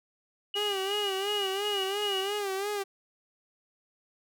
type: tone with tremolo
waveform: sine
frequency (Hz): 2896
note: F#7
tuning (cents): -38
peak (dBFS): -30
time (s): 0.54-2.39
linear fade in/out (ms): 2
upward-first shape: square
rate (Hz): 2.7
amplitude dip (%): 50
type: tone with vibrato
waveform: sawtooth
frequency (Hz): 398.8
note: G4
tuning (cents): +30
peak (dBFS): -26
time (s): 0.55-2.84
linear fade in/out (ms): 20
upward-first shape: sine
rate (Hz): 2.9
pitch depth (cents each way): 81
effects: none